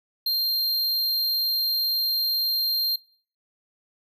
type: tone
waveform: square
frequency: 4186 Hz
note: C8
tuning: in tune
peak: -22 dBFS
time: 0.26-2.96 s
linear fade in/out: 5 ms
effects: noise-tail reverb RT60 0.5 s tail -23 dB re dry